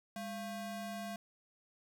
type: ring-modulated tone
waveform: square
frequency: 445.5 Hz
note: A4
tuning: 22 cents sharp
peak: -38 dBFS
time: 0.16-1.16 s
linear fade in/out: 2 ms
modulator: 242 Hz
effects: none